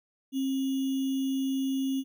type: tone with sample-and-hold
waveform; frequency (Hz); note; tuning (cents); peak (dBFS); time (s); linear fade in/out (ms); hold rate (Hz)
sine; 267.9; C4; +41; -26; 0.32-2.04; 50; 3150
effects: none